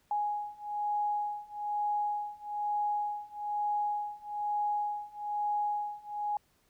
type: beating tone pair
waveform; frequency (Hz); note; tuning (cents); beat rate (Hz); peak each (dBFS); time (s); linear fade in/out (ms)
sine; 830.6 / 831.7; G#5 / G#5; 0 / +2; 1.1; -34 / -33; 0.11-6.37; 2
effects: pink hiss -70 dBFS RMS until 6.69 s